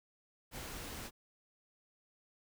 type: noise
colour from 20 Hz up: pink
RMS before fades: -45 dBFS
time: 0.51-1.11 s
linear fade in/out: 50 ms
effects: none